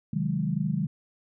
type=chord; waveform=sine; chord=Ab dominant seventh; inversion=first; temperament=equal; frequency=130.81 / 155.56 / 185 / 207.7 Hz; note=C3 / Eb3 / Gb3 / Ab3; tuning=0 / 0 / 0 / 0 cents; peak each=-34 / -28 / -30 / -31 dBFS; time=0.13-0.87 s; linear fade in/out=5 ms; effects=none